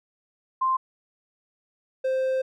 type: tone pair in turn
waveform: sine / triangle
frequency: 1046.5 / 523.2 Hz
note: C6 / C5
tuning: 0 / 0 cents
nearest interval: octave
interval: 1200 cents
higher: first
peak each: -20 dBFS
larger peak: neither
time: 0.61-0.77 / 2.04-2.42 s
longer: second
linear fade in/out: 10 ms
effects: none